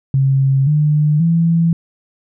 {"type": "tone with pitch steps", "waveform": "sine", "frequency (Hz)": [135.4, 150.24, 166.7], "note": ["C#3", "D3", "E3"], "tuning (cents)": [-40, 40, 20], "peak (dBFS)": -10, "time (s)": [0.14, 1.73], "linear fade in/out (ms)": 2, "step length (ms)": 530, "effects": []}